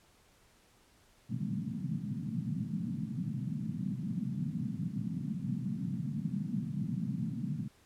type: band-pass noise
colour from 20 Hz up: white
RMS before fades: -36 dBFS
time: 1.29-7.68 s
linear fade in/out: 10 ms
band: 120 to 230 Hz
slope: 48 dB/octave
effects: pink hiss -65 dBFS RMS until 7.85 s + low-pass 12000 Hz 12 dB/octave